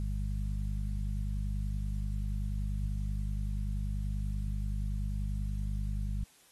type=harmonic tone; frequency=50.4 Hz; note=G1; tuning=49 cents sharp; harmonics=1 / 2 / 3 / 4; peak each=-32 / -38 / -42 / -44 dBFS; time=0-6.24 s; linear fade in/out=0 ms; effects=white hiss -62 dBFS RMS until 6.51 s + AAC 32 kbps